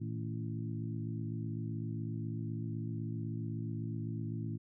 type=harmonic tone with a mistuned harmonic; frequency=56 Hz; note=A1; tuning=31 cents sharp; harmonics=2 / 3 / 4 / 5 / 6; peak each=-38 / -42 / -44 / -46 / -48 dBFS; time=0-4.58 s; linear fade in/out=20 ms; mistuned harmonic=3; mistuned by=-88 cents; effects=none